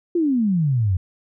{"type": "exponential sweep", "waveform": "sine", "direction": "down", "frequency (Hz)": [357.8, 87], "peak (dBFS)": -16, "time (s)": [0.15, 0.97], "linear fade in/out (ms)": 5, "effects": []}